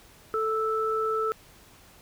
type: tone pair together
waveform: sine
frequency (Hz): 440 / 1317.6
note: A4 / E6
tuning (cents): 0 / -1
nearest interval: octave + perfect fifth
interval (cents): 1899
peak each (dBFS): -27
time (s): 0.34-1.32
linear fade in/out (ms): 0
effects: pink hiss -54 dBFS RMS until 2.01 s